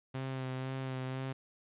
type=tone with vibrato; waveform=sawtooth; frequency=131.2 Hz; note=C3; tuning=5 cents sharp; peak=-32 dBFS; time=0.14-1.33 s; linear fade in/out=10 ms; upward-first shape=sine; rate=2 Hz; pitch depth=22 cents each way; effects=resampled to 8000 Hz + 11-bit